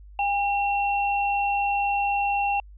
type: tone pair together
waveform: sine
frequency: 806.2 / 2722 Hz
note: G5 / F7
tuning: +48 / -45 cents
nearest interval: octave + major sixth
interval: 2107 cents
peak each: -22 / -28 dBFS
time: 0.19-2.6 s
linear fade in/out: 2 ms
effects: added 50 Hz sine -43 dBFS peak until 2.77 s